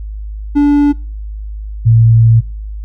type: tone pair in turn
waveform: triangle / sine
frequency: 289.1 / 113.94 Hz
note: D4 / A#2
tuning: -27 / -39 cents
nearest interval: octave + major third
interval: 1612 cents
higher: first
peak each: -4 dBFS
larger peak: neither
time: 0.55-0.93 / 1.85-2.41 s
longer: second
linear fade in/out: 20 ms
effects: noise-tail reverb RT60 0.4 s tail -25 dB re dry + added 52 Hz sine -21 dBFS peak until 2.84 s